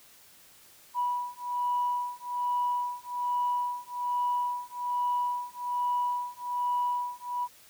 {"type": "beating tone pair", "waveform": "sine", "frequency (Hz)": [978, 979.2], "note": ["B5", "B5"], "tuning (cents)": [-17, -15], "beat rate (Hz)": 1.2, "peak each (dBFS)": -30, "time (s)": [0.94, 7.48], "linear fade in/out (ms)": 50, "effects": ["tanh soft clip ceiling -20 dBFS", "white hiss -56 dBFS RMS until 7.69 s"]}